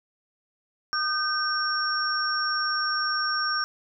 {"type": "tone cluster", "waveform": "sine", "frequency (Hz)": [1219, 1541, 5520], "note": ["D#6", "G6", "F8"], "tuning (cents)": [-36, -30, -21], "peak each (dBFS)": -28, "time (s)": [0.93, 3.64], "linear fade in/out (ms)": 0, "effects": []}